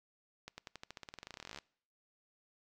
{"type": "accelerating click train", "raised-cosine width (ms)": 0.2, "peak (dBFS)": -28, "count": 27, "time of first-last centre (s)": [0.48, 1.587], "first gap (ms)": 100, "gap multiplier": 0.92, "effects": ["noise-tail reverb RT60 0.6 s tail -24 dB re dry"]}